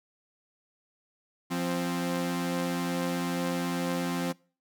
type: tone pair together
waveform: sawtooth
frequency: 174.04 / 262.2 Hz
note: F3 / C4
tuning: -6 / +4 cents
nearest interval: perfect fifth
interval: 710 cents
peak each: -27 dBFS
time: 1.5-4.33 s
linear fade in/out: 20 ms
effects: noise-tail reverb RT60 0.4 s tail -24 dB re dry